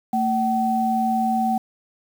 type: tone pair together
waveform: sine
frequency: 225.9 / 760 Hz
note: A3 / F#5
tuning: +46 / +46 cents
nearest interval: octave + major sixth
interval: 2100 cents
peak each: -22 / -20 dBFS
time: 0.13-1.58 s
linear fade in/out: 5 ms
effects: 7-bit